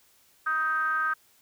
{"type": "ring-modulated tone", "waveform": "triangle", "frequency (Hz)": 155.56, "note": "D#3", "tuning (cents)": 0, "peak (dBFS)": -19, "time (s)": [0.46, 1.14], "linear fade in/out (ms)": 10, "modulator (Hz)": 1410, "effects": ["white hiss -62 dBFS RMS until 1.41 s"]}